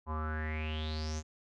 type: tone with low-pass filter sweep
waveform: square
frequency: 77.78 Hz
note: D#2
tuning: in tune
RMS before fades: -36 dBFS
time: 0.06-1.23 s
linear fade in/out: 50 ms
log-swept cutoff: 970 to 6800 Hz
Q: 8.2
effects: none